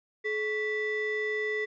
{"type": "ring-modulated tone", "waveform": "triangle", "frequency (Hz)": 773, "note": "G5", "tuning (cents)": -24, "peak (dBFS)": -23, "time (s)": [0.24, 1.66], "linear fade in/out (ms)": 20, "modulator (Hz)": 1200, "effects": ["resampled to 16000 Hz"]}